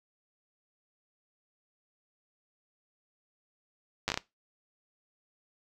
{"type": "slowing click train", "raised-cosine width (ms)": 0.2, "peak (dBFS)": -12, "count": 6, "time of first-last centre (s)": [4.08, 4.175], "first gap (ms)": 9, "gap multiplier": 1.38, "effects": ["noise-tail reverb RT60 0.2 s tail -19 dB re dry"]}